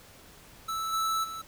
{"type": "tone with level steps", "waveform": "square", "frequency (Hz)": 1314, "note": "E6", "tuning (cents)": -6, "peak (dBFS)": [-31, -27, -37], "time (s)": [0.68, 1.42], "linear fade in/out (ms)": 10, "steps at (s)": [0.92, 1.23], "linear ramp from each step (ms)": 20, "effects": ["pink hiss -53 dBFS RMS until 1.47 s"]}